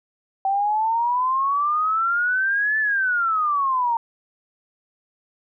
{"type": "exponential two-way sweep", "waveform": "sine", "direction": "up then down", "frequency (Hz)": [769, 1760, 913], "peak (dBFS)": -18, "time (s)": [0.45, 3.97], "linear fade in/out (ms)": 2, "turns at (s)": 2.79, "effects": []}